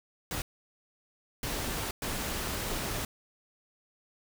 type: noise bursts at uneven times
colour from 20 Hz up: pink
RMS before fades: -34 dBFS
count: 3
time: 0.31-0.42 / 1.43-1.91 / 2.02-3.05 s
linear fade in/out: 2 ms
effects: none